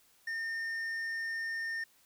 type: tone with tanh clipping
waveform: sine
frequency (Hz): 1819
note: A#6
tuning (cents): -43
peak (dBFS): -35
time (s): 0.27-1.84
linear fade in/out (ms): 5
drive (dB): 6
effects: white hiss -66 dBFS RMS until 2.05 s